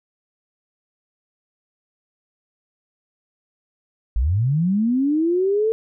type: linear sweep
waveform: sine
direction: up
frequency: 49 to 451.5 Hz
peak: -16 dBFS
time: 4.16-5.72 s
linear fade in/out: 0 ms
effects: none